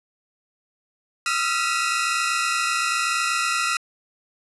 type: tone cluster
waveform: sawtooth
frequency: 1254 / 1307 / 1375 / 1944 / 2533 Hz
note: D#6 / E6 / F6 / B6 / D#7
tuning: +13 / -15 / -27 / -28 / +30 cents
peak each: -26 / -28 / -20 / -26 / -25 dBFS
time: 1.26-3.77 s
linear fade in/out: 2 ms
effects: resampled to 24000 Hz + 9-bit